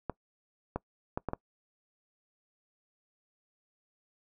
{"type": "clicks", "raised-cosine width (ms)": 1, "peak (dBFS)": -18, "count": 5, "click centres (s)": [0.097, 0.76, 1.175, 1.287, 1.334], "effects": ["noise-tail reverb RT60 0.1 s tail -23 dB re dry"]}